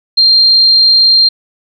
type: tone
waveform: sine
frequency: 4186 Hz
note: C8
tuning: in tune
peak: -4 dBFS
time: 0.17-1.29 s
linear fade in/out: 10 ms
effects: none